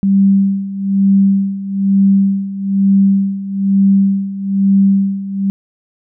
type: tone with tremolo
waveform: sine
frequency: 196 Hz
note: G3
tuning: in tune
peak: -6 dBFS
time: 0.03-5.5 s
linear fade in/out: 0 ms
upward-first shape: sine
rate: 1.1 Hz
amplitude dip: 80%
effects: none